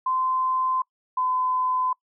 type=tone pair in turn; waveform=sine; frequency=1033 / 1017 Hz; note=C6 / C6; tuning=-22 / -50 cents; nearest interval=unison; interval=28 cents; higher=first; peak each=-21 dBFS; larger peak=neither; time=0.06-0.82 / 1.17-1.93 s; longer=neither; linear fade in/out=5 ms; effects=noise-tail reverb RT60 0.1 s tail -24 dB re dry